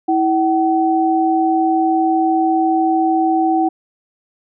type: tone pair together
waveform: sine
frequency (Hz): 325.3 / 759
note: E4 / F#5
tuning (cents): -23 / +44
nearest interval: octave + minor third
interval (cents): 1467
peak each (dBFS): -15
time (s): 0.08-3.69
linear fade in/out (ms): 10
effects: none